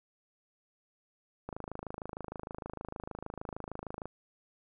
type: click train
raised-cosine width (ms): 1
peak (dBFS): -25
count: 69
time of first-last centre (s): 1.49-4.056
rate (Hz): 26.5
effects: none